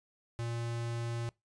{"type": "tone", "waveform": "square", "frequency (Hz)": 117.3, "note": "A#2", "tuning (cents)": 11, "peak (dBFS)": -35, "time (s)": [0.39, 1.29], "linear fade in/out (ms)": 0, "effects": ["noise-tail reverb RT60 0.2 s tail -23 dB re dry", "resampled to 22050 Hz"]}